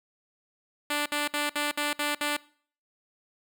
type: tone bursts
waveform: 5% pulse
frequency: 293.7 Hz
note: D4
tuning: in tune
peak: -15 dBFS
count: 7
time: 0.9-2.368 s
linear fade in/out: 5 ms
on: 160 ms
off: 58 ms
effects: noise-tail reverb RT60 0.5 s tail -22 dB re dry